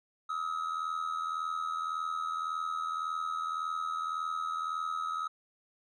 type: tone with amplitude modulation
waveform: triangle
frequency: 1279 Hz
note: D#6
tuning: 47 cents sharp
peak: -27 dBFS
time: 0.29-5.28 s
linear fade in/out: 10 ms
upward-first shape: sine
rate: 81.8 Hz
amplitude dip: 70%
effects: resampled to 24000 Hz